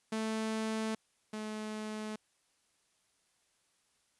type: tone pair in turn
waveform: sawtooth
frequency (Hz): 220 / 214.9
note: A3 / A3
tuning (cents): 0 / -41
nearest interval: unison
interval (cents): 41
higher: first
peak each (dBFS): -29 / -34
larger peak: first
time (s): 0.12-0.95 / 1.33-2.16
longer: neither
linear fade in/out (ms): 5
effects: white hiss -74 dBFS RMS until 4.19 s + resampled to 24000 Hz